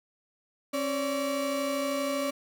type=tone pair together; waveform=35% pulse; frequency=271 / 574.6 Hz; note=C#4 / D5; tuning=-39 / -38 cents; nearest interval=octave + minor second; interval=1301 cents; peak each=-30 / -28 dBFS; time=0.73-2.31 s; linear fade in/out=10 ms; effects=none